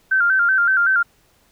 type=tone with vibrato; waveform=sine; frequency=1468 Hz; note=F#6; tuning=14 cents flat; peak=-13 dBFS; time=0.11-1.03 s; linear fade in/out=10 ms; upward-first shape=square; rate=5.3 Hz; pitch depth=84 cents each way; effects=pink hiss -58 dBFS RMS until 1.51 s